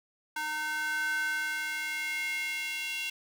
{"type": "tone with high-pass filter sweep", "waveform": "square", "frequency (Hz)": 306.1, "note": "D#4", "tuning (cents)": -28, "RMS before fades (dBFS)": -33, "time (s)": [0.36, 3.1], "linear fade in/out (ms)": 5, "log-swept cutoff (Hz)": [1200, 2700], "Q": 4.9, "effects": ["10-bit"]}